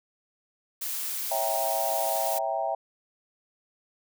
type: noise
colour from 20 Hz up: blue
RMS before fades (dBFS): -32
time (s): 0.81-2.39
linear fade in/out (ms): 10
type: chord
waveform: sine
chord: C# diminished seventh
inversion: none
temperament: equal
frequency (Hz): 554.4 / 659.3 / 784 / 932.3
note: C#5 / E5 / G5 / Bb5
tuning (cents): 0 / 0 / 0 / 0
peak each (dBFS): -35 / -29 / -30 / -35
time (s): 1.31-2.75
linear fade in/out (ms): 5
effects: none